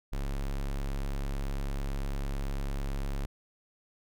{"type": "tone", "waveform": "square", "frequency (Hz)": 34.5, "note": "C#1", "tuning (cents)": -7, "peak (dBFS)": -31, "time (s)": [0.12, 3.26], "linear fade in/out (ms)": 10, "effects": []}